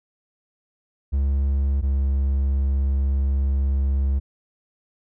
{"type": "tone pair in turn", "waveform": "triangle", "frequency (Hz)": [69, 68.25], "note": ["C#2", "C#2"], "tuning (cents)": [-7, -26], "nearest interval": "unison", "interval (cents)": 19, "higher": "first", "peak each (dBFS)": -16, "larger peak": "neither", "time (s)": [[1.12, 1.82], [1.82, 4.2]], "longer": "second", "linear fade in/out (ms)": 20, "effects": []}